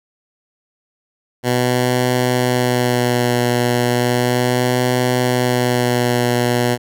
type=tone with vibrato; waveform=10% pulse; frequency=123.47 Hz; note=B2; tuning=in tune; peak=-6 dBFS; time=1.43-6.78 s; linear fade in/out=50 ms; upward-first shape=sine; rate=0.35 Hz; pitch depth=23 cents each way; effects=none